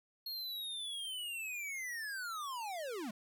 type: linear sweep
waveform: square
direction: down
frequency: 4309 to 196 Hz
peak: -40 dBFS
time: 0.26-3.11 s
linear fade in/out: 5 ms
effects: none

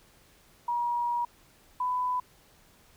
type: tone pair in turn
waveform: sine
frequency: 956 / 998.4 Hz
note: A#5 / B5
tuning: +43 / +19 cents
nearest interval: minor second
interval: 76 cents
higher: second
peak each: -26 dBFS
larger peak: neither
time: 0.68-1.25 / 1.8-2.2 s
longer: first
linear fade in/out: 5 ms
effects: pink hiss -60 dBFS RMS until 2.96 s

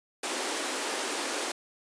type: high-pass noise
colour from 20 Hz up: pink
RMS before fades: -32 dBFS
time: 0.23-1.52 s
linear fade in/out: 5 ms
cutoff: 270 Hz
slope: 48 dB/octave
effects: resampled to 22050 Hz

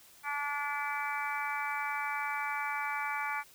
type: harmonic tone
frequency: 288.8 Hz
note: D4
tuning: 29 cents flat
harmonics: 3 / 4 / 5 / 6 / 7 / 8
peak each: -37 / -39 / -39 / -43 / -43 / -38 dBFS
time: 0.23-3.44 s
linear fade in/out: 50 ms
effects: white hiss -58 dBFS RMS until 3.54 s

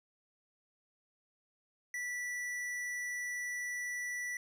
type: tone with hard clipping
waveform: triangle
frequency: 1962 Hz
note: B6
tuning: 12 cents flat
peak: -38 dBFS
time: 1.94-4.37 s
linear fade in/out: 2 ms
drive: 14 dB
effects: none

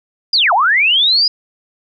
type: linear two-way sweep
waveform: sine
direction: down then up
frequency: 5010 to 659.3 to 5010 Hz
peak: -9 dBFS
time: 0.33-1.28 s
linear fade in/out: 5 ms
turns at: 0.53 s
effects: none

